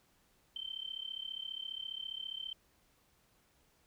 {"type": "tone with amplitude modulation", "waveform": "sine", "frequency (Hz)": 3105, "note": "G7", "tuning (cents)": -17, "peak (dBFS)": -36, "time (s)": [0.56, 2.53], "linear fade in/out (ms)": 2, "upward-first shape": "sine", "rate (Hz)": 34.8, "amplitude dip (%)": 90, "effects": ["pink hiss -71 dBFS RMS until 3.86 s"]}